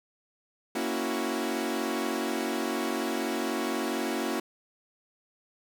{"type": "chord", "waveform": "sawtooth", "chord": "F# dominant seventh", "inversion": "first", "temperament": "equal", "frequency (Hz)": [233.1, 277.2, 329.6, 370], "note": ["A#3", "C#4", "E4", "F#4"], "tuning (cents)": [0, 0, 0, 0], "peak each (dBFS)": -30, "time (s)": [0.75, 4.4], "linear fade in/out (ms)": 5, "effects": []}